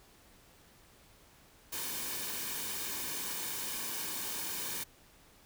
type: noise with comb filter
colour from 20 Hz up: white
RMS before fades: -38 dBFS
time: 1.72-4.84 s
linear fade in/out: 10 ms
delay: 1.5 ms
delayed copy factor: -0.55
effects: pink hiss -61 dBFS RMS until 5.45 s